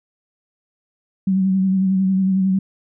sine tone with vibrato, 190.1 Hz, F#3, 47 cents sharp, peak -14 dBFS, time 1.27-2.59 s, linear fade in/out 5 ms, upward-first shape sine, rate 11 Hz, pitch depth 32 cents each way, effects none

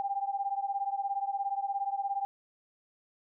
sine beating tone pair, 789 / 806 Hz, G5 / G5, +11 / +48 cents, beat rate 17 Hz, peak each -32 / -34 dBFS, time 0-2.25 s, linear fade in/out 0 ms, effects none

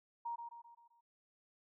sine tone with echo, 938 Hz, A#5, 11 cents sharp, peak -38 dBFS, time 0.25-0.36 s, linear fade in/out 10 ms, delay 130 ms, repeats 5, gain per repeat -6 dB, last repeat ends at 1.01 s, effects none

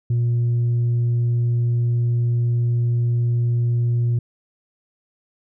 sine tone, 119.2 Hz, A#2, 39 cents sharp, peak -14 dBFS, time 0.1-4.19 s, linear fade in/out 5 ms, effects tanh soft clip ceiling -15 dBFS

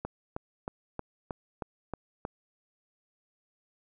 click train, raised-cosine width 1 ms, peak -20 dBFS, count 8, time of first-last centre 0.05-2.251 s, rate 3.18 Hz, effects none

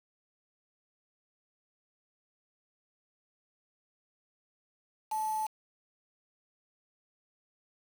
sine tone with quantisation, 868 Hz, A5, 24 cents flat, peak -30 dBFS, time 5.11-5.47 s, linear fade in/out 10 ms, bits 7, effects none

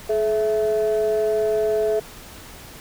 sine tone pair together, 427.9 / 659.3 Hz, A4 / E5, -48 / 0 cents, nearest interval perfect fifth, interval 748 cents, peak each -18 / -21 dBFS, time 0.09-2 s, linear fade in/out 10 ms, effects tanh soft clip ceiling -13 dBFS + pink hiss -41 dBFS RMS until 2.8 s

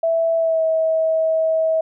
sine tone with pitch glide, 659.3 to 642.8 Hz, E5 to E5, 0 to -44 cents, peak -15 dBFS, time 0.03-1.81 s, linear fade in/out 5 ms, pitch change -44 cents, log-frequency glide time 0.37-0.63 s, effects none

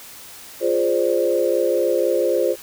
sine chord, D half-diminished seventh, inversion first, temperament equal, 349.2 / 415.3 / 523.3 / 587.3 Hz, F4 / Ab4 / C5 / D5, 0 / 0 / 0 / 0 cents, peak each -22 / -23 / -19 / -25 dBFS, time 0.6-2.56 s, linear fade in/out 50 ms, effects white hiss -40 dBFS RMS until 2.62 s

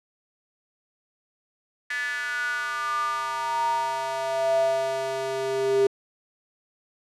square tone with high-pass filter sweep, 133.3 Hz, C3, 33 cents sharp, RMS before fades -26 dBFS, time 1.9-5.87 s, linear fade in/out 5 ms, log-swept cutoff 1800 to 410 Hz, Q 9, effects low-pass 9000 Hz 12 dB/octave

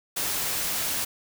white noise, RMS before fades -28 dBFS, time 0.16-1.05 s, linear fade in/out 10 ms, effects none

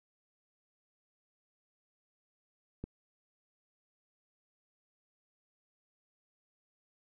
click, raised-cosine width 3 ms, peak -26 dBFS, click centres 2.84 s, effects none

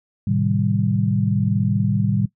sine chord, A half-diminished seventh, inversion none, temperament equal, 110 / 130.81 / 155.56 / 196 Hz, A2 / C3 / Eb3 / G3, 0 / 0 / 0 / 0 cents, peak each -21 / -24 / -24 / -21 dBFS, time 0.27-2.26 s, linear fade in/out 5 ms, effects noise-tail reverb RT60 0.1 s tail -18 dB re dry

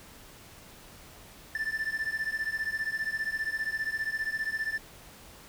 triangle beating tone pair, 1760 / 1775 Hz, A6 / A6, 0 / +15 cents, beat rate 15 Hz, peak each -31 dBFS, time 1.55-4.78 s, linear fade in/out 2 ms, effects pink hiss -51 dBFS RMS until 5.48 s

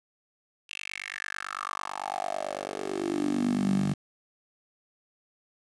10% pulse tone with high-pass filter sweep, 49 Hz, G1, in tune, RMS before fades -31 dBFS, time 0.69-3.94 s, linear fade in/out 10 ms, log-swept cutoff 2800 to 160 Hz, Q 6.2, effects resampled to 22050 Hz + 8-bit

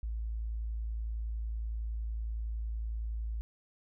sine tone, 55.4 Hz, A1, 13 cents sharp, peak -33 dBFS, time 0.03-3.41 s, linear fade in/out 0 ms, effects none

